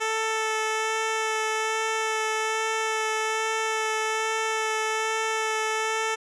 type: tone with vibrato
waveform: 10% pulse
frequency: 440 Hz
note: A4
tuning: in tune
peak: -16 dBFS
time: 0-6.16 s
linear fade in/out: 20 ms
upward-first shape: sine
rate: 1.2 Hz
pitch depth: 11 cents each way
effects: resampled to 22050 Hz